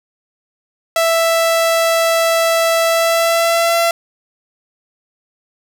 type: tone with pitch glide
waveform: sawtooth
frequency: 661 to 674.9 Hz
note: E5 to E5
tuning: +5 to +41 cents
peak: -8 dBFS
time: 0.96-3.91 s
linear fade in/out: 2 ms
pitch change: +36 cents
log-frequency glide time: 2.87-3.76 s
effects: none